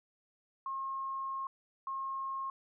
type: tone bursts at uneven times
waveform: sine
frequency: 1076 Hz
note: C6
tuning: 48 cents sharp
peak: -35 dBFS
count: 2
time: 0.66-1.47 / 1.87-2.5 s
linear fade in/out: 2 ms
effects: none